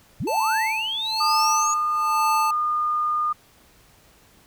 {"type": "linear sweep", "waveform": "sine", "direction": "up", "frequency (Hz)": [77.78, 6800], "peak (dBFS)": -24, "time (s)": [0.2, 1.74], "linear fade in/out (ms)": 5}
{"type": "tone with tremolo", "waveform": "square", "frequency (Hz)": 880, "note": "A5", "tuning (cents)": 0, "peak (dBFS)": -21, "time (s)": [0.27, 2.51], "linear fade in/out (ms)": 5, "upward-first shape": "sine", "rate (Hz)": 1.1, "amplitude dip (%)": 90}
{"type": "tone", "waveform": "sine", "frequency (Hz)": 1218, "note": "D#6", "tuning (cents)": -37, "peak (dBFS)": -20, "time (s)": [1.2, 3.33], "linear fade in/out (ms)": 10}
{"effects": ["pink hiss -55 dBFS RMS until 4.46 s"]}